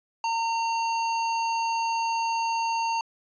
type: tone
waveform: square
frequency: 915 Hz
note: A#5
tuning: 32 cents flat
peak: -25 dBFS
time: 0.24-3.01 s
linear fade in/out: 2 ms
effects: resampled to 16000 Hz